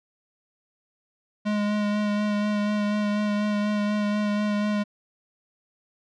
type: tone with vibrato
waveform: square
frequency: 208.2 Hz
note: G#3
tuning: 5 cents sharp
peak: -23 dBFS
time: 1.45-4.84 s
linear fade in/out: 20 ms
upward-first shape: sine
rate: 4.1 Hz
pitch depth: 17 cents each way
effects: low-pass 4000 Hz 12 dB/octave